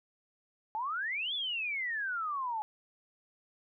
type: exponential two-way sweep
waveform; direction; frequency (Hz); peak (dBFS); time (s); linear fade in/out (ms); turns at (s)
sine; up then down; 840 to 3520 to 840; -32; 0.75-2.62; 0; 1.34
effects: none